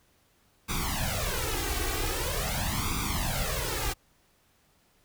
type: noise with flanger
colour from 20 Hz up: pink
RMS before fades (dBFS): -30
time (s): 0.68-3.94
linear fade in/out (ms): 20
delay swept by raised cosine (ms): 0.83 to 2.63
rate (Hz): 0.44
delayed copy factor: +0.95
effects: pink hiss -66 dBFS RMS until 5.04 s